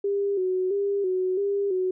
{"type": "tone with vibrato", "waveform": "sine", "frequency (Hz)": 385.4, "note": "G4", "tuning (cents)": -29, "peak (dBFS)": -22, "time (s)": [0.04, 1.91], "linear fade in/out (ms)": 5, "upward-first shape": "square", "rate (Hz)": 1.5, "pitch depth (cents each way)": 68, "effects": []}